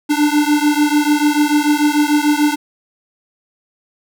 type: beating tone pair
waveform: square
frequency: 293.7 / 300.5 Hz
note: D4 / D4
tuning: 0 / +40 cents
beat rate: 6.8 Hz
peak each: -15 / -16 dBFS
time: 0.09-2.56 s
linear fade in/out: 20 ms
effects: none